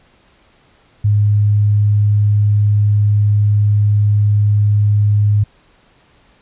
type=tone; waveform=sine; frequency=103.83 Hz; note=G#2; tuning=in tune; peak=-9 dBFS; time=1.04-5.44 s; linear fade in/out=10 ms; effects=pink hiss -52 dBFS RMS until 6.41 s + resampled to 8000 Hz